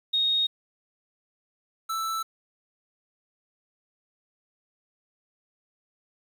sine / square tone pair in turn, 3729 / 1321.7 Hz, A#7 / E6, 0 / +4 cents, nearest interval octave + tritone, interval 1796 cents, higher first, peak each -21 / -28 dBFS, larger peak first, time 0.13-0.47 / 1.89-2.23 s, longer neither, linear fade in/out 10 ms, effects 9-bit

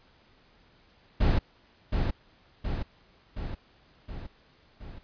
brown noise with echo, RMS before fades -22 dBFS, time 1.2-1.39 s, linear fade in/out 10 ms, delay 720 ms, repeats 5, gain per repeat -4 dB, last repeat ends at 4.99 s, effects pink hiss -61 dBFS RMS until 5.03 s + resampled to 11025 Hz

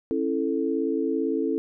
sine chord, A major, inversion first, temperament equal with one note detuned, 271.8 / 329.6 / 440 Hz, C#4 / E4 / A4, -34 / 0 / 0 cents, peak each -27 dBFS, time 0.11-1.58 s, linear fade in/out 0 ms, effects none

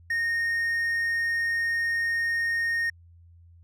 triangle tone, 1849 Hz, A#6, 15 cents flat, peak -22 dBFS, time 0.1-2.9 s, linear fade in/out 5 ms, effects added 85 Hz sine -50 dBFS peak until 3.63 s

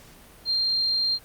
sine tone, 4186 Hz, C8, in tune, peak -21 dBFS, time 0.45-1.19 s, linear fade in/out 50 ms, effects pink hiss -50 dBFS RMS until 1.24 s + Opus 48 kbps

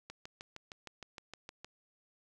click train, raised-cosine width 0.2 ms, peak -28 dBFS, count 11, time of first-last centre 0.1-1.646 s, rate 6.47 Hz, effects none

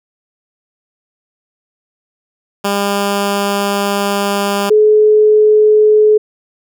10% pulse / sine tone pair in turn, 200.9 / 426.7 Hz, G3 / G#4, +43 / +47 cents, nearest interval octave + minor second, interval 1304 cents, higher second, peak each -5 dBFS, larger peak neither, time 2.64-4.7 / 4.7-6.18 s, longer first, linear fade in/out 10 ms, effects none

